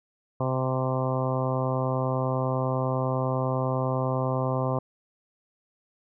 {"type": "harmonic tone", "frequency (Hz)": 130, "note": "C3", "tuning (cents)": -11, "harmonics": [1, 2, 3, 4, 5, 6, 7, 8, 9], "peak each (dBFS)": [-27, -33, -35, -31, -33, -37, -38, -34, -40], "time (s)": [0.4, 4.79], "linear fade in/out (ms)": 5, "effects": []}